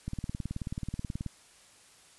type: click train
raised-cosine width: 5 ms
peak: -22 dBFS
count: 23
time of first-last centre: 0.08-1.263 s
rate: 18.6 Hz
effects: white hiss -58 dBFS RMS until 2.18 s + resampled to 24000 Hz